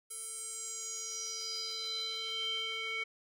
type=tone with band-pass filter sweep; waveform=square; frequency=446.6 Hz; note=A4; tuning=26 cents sharp; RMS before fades=-39 dBFS; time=0.1-3.04 s; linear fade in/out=10 ms; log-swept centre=10000 to 2400 Hz; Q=6.4; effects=none

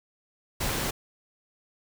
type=noise; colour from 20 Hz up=pink; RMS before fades=-29 dBFS; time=0.6-0.91 s; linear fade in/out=10 ms; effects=none

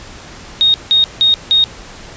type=tone bursts; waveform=sine; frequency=3722 Hz; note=A#7; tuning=3 cents flat; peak=-7 dBFS; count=4; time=0.61-1.64 s; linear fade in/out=0 ms; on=130 ms; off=170 ms; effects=pink hiss -34 dBFS RMS until 2.16 s + resampled to 16000 Hz

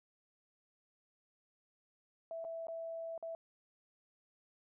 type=tone with dropouts; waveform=sine; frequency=659.3 Hz; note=E5; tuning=in tune; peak=-40 dBFS; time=2.31-3.35 s; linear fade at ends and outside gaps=1 ms; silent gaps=2.443-2.449 / 2.67-2.683 / 3.178-3.226 s; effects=none

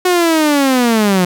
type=linear sweep; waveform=sawtooth; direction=down; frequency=367.7 to 175.8 Hz; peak=-6 dBFS; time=0.05-1.25 s; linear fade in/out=5 ms; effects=none

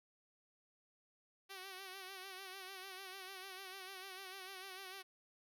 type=tone with vibrato; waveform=5% pulse; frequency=380.1 Hz; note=F#4; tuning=47 cents sharp; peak=-37 dBFS; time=1.49-5.03 s; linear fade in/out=20 ms; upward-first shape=sine; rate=6.7 Hz; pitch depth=60 cents each way; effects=none

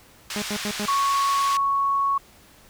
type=band-pass noise; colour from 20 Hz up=white; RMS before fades=-32 dBFS; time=0.3-1.57 s; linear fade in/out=2 ms; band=1100 to 5400 Hz; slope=12 dB/octave
type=tone bursts; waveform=sawtooth; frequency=207.7 Hz; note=G#3; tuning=in tune; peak=-22 dBFS; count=4; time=0.36-0.855 s; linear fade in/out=0 ms; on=60 ms; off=85 ms
type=tone; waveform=sine; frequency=1108.7 Hz; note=C#6; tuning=in tune; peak=-19 dBFS; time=0.88-2.18 s; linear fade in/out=5 ms
effects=pink hiss -52 dBFS RMS until 2.69 s

